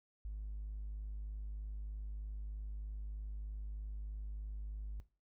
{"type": "tone", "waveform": "triangle", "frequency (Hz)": 51.6, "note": "G#1", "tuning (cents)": -10, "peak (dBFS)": -36, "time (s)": [0.25, 5], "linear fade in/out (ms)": 0, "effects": ["noise-tail reverb RT60 0.3 s tail -17 dB re dry", "tanh soft clip ceiling -38 dBFS"]}